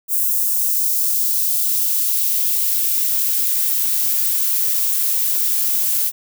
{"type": "noise with high-pass filter sweep", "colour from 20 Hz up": "violet", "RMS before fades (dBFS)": -18, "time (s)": [0.08, 6.12], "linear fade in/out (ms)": 50, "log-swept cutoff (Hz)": [8100, 310], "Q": 0.89, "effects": []}